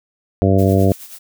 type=harmonic tone; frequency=96.5 Hz; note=G2; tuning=27 cents flat; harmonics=1 / 2 / 3 / 4 / 5 / 6 / 7; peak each=-14 / -17 / -19 / -20 / -21 / -22 / -22 dBFS; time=0.42-0.92 s; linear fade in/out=0 ms
type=noise with tremolo; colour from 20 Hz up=blue; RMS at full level=-34 dBFS; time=0.58-1.19 s; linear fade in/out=10 ms; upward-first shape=sine; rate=9.4 Hz; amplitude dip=60%
effects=none